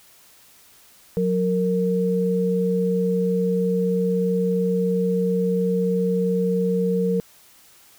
sine tone pair together, 182 / 461.5 Hz, F#3 / A#4, -28 / -17 cents, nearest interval octave + major third, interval 1611 cents, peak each -21 dBFS, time 1.17-7.2 s, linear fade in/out 0 ms, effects white hiss -52 dBFS RMS until 7.98 s

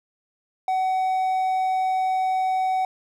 triangle tone, 752 Hz, F#5, 28 cents sharp, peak -18 dBFS, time 0.68-2.85 s, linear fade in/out 2 ms, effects none

